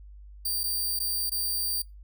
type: tone with dropouts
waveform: 5% pulse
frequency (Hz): 4682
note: D8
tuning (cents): -6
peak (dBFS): -20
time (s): 0.45-1.82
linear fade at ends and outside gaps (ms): 5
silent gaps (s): 0.634-0.638 / 0.991-1 / 1.297-1.317
effects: noise-tail reverb RT60 0.2 s tail -24 dB re dry + added 50 Hz sine -44 dBFS peak until 2.03 s